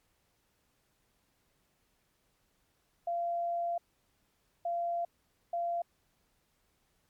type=tone bursts at uneven times; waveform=sine; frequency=688 Hz; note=F5; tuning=26 cents flat; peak=-30 dBFS; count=3; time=3.07-3.78 / 4.65-5.05 / 5.53-5.82 s; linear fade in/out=5 ms; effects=pink hiss -74 dBFS RMS until 7.09 s + MP3 96 kbps